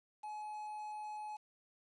triangle tone with quantisation, 848 Hz, G#5, 36 cents sharp, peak -40 dBFS, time 0.23-1.37 s, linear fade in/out 10 ms, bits 10, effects resampled to 22050 Hz

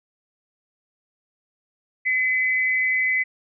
sine tone pair together, 2028 / 2276 Hz, B6 / C#7, +45 / +45 cents, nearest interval major second, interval 200 cents, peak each -19 / -27 dBFS, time 2.05-3.24 s, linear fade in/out 20 ms, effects none

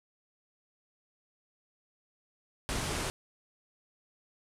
pink low-pass noise, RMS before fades -34 dBFS, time 2.69-3.1 s, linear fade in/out 0 ms, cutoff 11000 Hz, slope 48 dB/octave, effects none

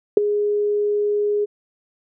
sine tone with ADSR envelope, 414.3 Hz, G#4, 4 cents flat, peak -4 dBFS, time 0.17-1.46 s, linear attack 3 ms, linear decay 11 ms, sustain -13 dB, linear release 23 ms, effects none

